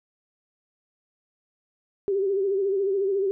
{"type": "tone with vibrato", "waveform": "sine", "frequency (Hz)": 392, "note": "G4", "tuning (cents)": 0, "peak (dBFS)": -21, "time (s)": [2.08, 3.31], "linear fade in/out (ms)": 0, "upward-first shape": "sine", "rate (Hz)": 14, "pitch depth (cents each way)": 64, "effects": []}